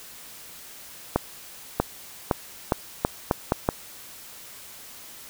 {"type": "accelerating click train", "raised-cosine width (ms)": 1, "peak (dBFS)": -5, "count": 8, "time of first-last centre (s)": [1.16, 3.689], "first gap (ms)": 640, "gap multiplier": 0.8, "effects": ["white hiss -44 dBFS RMS until 5.29 s"]}